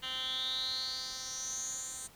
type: tone with band-pass filter sweep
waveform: 10% pulse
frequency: 259.3 Hz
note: C4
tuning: 15 cents flat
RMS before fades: -38 dBFS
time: 0.02-2.08 s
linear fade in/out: 20 ms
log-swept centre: 2900 to 8200 Hz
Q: 8.6
effects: pink hiss -58 dBFS RMS until 2.15 s